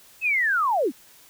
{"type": "linear sweep", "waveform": "sine", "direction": "down", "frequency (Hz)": [2643, 207.7], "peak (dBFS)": -19, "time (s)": [0.21, 0.92], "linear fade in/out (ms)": 50, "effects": ["white hiss -52 dBFS RMS until 1.29 s"]}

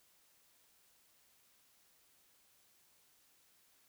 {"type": "silence", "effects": ["white hiss -70 dBFS RMS until 3.88 s"]}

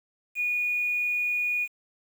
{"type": "tone with quantisation", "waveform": "sine", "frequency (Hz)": 2454, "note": "D#7", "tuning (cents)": -25, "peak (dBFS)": -24, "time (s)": [0.35, 1.68], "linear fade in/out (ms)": 50, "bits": 8, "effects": []}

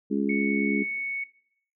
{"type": "harmonic tone", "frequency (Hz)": 69.3, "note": "C#2", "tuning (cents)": 0, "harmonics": [3, 4, 5, 6], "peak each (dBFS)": [-26, -27, -32, -32], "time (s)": [0.1, 0.84], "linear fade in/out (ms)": 20}
{"type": "tone", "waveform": "sine", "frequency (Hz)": 2217, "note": "C#7", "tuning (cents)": 0, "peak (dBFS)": -28, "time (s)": [0.29, 1.24], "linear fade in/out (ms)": 5}
{"effects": ["noise-tail reverb RT60 0.7 s tail -20 dB re dry"]}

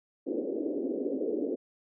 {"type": "band-pass noise", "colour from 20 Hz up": "pink", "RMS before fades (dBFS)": -32, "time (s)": [0.26, 1.56], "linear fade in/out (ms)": 20, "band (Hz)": [260, 510], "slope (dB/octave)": 48, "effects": []}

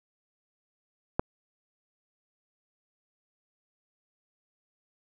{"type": "click", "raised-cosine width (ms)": 1, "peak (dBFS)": -10, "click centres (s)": 1.195, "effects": []}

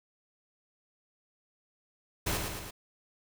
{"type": "noise with echo", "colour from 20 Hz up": "pink", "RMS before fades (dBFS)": -31, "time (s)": [2.26, 2.38], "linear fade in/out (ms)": 10, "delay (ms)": 110, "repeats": 3, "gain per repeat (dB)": -4, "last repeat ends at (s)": 2.71, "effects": []}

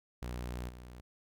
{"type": "tone with level steps", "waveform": "sawtooth", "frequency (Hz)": 61, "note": "B1", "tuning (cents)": -21, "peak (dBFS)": [-34, -44], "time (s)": [0.22, 1.01], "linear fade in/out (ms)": 5, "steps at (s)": 0.68, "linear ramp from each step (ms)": 20, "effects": []}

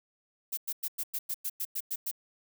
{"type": "noise bursts", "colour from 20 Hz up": "violet", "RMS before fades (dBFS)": -33, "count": 11, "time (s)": [0.52, 2.114], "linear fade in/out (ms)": 10, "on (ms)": 54, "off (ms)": 100, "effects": []}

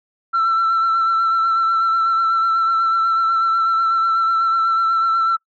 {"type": "tone with vibrato", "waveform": "sine", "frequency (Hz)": 1341, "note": "E6", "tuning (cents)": 29, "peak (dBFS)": -12, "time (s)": [0.33, 5.37], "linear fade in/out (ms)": 20, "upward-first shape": "triangle", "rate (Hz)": 8.1, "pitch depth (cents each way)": 28, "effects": ["noise-tail reverb RT60 0.1 s tail -23 dB re dry", "tanh soft clip ceiling -12 dBFS"]}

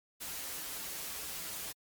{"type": "noise with comb filter", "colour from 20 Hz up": "white", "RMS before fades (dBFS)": -41, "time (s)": [0.2, 1.73], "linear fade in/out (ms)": 20, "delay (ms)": 8.3, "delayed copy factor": -0.55, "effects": ["MP3 96 kbps"]}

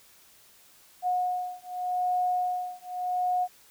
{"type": "beating tone pair", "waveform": "sine", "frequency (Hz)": [725, 725.84], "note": ["F#5", "F#5"], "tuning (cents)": [-35, -33], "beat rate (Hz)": 0.84, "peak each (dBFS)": -29, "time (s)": [1.02, 3.48], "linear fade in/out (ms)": 50, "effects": ["white hiss -57 dBFS RMS until 3.7 s"]}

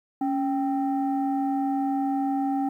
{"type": "tone pair together", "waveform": "sine", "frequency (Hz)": [277.2, 784], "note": ["C#4", "G5"], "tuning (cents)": [0, 0], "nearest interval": "octave + tritone", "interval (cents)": 1800, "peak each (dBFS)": [-23, -26], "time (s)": [0.21, 2.69], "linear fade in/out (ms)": 5, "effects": ["tanh soft clip ceiling -18 dBFS", "10-bit"]}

